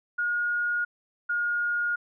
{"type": "tone pair in turn", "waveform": "sine", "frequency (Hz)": [1435, 1428.5], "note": ["F6", "F6"], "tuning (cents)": [47, 39], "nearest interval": "unison", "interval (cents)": 8, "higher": "first", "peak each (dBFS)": -24, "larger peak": "neither", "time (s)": [[0.18, 0.85], [1.29, 1.96]], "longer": "neither", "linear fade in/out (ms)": 10, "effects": []}